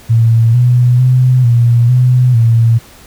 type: tone with pitch steps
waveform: sine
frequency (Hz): 114.5 / 123.1 / 127.3 / 118.7 / 125.7 / 115.2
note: A#2 / B2 / C3 / A#2 / B2 / A#2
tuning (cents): -31 / -5 / -47 / +32 / +31 / -20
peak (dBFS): -5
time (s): 0.09-2.79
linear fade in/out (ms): 20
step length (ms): 450
effects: pink hiss -39 dBFS RMS until 3.06 s